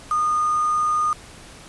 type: tone with quantisation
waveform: sine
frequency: 1225 Hz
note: D#6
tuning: 27 cents flat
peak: -18 dBFS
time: 0.11-1.13 s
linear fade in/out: 2 ms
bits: 5
effects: pink hiss -43 dBFS RMS until 1.68 s + resampled to 24000 Hz